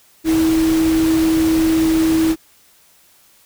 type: tone in noise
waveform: sine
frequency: 322 Hz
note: E4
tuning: 41 cents flat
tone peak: -12 dBFS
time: 0.24-2.36 s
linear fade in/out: 50 ms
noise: pink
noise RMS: -26 dBFS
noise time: 0.24-2.36 s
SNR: +11 dB
effects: white hiss -52 dBFS RMS until 3.45 s